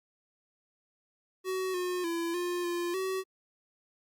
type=tone with pitch steps; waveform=square; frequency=374.9 / 360.3 / 336.7 / 353.5 / 347.6 / 378.6 Hz; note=F#4 / F#4 / E4 / F4 / F4 / F#4; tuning=+23 / -46 / +37 / +21 / -8 / +40 cents; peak=-31 dBFS; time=1.44-3.24 s; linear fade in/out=50 ms; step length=300 ms; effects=Opus 48 kbps